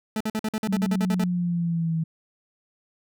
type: tone bursts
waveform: 40% pulse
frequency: 217.3 Hz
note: A3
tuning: 21 cents flat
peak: -23 dBFS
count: 12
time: 0.16-1.239 s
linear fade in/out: 2 ms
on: 45 ms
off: 49 ms
type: exponential sweep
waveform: sine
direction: down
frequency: 194.7 to 160.6 Hz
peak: -22 dBFS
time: 0.68-2.04 s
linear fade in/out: 10 ms
effects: none